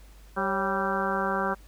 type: harmonic tone with a mistuned harmonic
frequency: 194.7 Hz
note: G3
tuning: 12 cents flat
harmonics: 1 / 2 / 3 / 4 / 5 / 6 / 7 / 8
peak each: -33 / -33 / -33 / -33 / -33 / -33 / -33 / -33 dBFS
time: 0.36-1.55 s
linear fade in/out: 20 ms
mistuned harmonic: 3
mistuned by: -81 cents
effects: added 50 Hz sine -48 dBFS peak until 1.67 s + pink hiss -58 dBFS RMS until 1.67 s